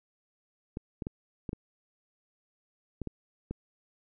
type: clicks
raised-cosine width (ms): 3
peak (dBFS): -22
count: 8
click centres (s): 0.771 / 1.022 / 1.069 / 1.492 / 1.531 / 3.017 / 3.073 / 3.51
effects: none